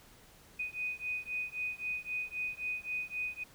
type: beating tone pair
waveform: sine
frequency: 2489 / 2492.8 Hz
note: D#7 / D#7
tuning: 0 / +3 cents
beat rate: 3.8 Hz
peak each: -38 / -38 dBFS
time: 0.59-3.44 s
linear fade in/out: 10 ms
effects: pink hiss -59 dBFS RMS until 3.54 s